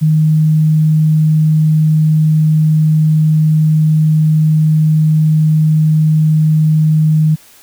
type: tone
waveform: sine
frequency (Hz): 155.56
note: D#3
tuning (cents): 0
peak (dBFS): -7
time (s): 0.01-7.36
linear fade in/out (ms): 20
effects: white hiss -43 dBFS RMS until 7.62 s